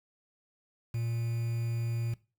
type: tone with quantisation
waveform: triangle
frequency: 116.54 Hz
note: A#2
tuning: in tune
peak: -28 dBFS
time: 0.94-2.14 s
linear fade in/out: 5 ms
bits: 8
effects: noise-tail reverb RT60 0.3 s tail -19 dB re dry